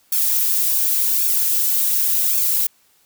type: noise with flanger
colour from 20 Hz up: violet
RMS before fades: -18 dBFS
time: 0.12-2.67 s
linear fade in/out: 5 ms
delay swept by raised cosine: 0.98 to 6.18 ms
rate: 0.89 Hz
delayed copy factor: -1
effects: white hiss -58 dBFS RMS until 3.05 s